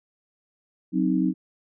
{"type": "chord", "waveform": "sine", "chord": "C diminished", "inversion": "second", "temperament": "equal", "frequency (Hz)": [185, 261.6, 311.1], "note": ["Gb3", "C4", "Eb4"], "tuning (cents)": [0, 0, 0], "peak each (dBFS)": -24, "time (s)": [0.92, 1.34], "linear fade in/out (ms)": 50, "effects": []}